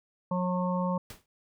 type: harmonic tone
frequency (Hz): 181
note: F#3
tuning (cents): -38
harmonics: 1 / 3 / 5 / 6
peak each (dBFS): -28 / -33 / -35 / -36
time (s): 0.31-0.98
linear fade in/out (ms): 5
type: noise with exponential decay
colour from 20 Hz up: pink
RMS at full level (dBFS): -40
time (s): 1.1-1.26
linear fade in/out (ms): 2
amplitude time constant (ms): 34
effects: none